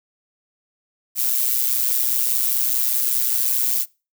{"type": "noise with amplitude modulation", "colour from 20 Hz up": "violet", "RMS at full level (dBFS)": -17, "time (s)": [1.15, 3.86], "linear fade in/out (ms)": 50, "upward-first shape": "sine", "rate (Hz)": 125, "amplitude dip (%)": 70, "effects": ["noise-tail reverb RT60 0.3 s tail -24 dB re dry"]}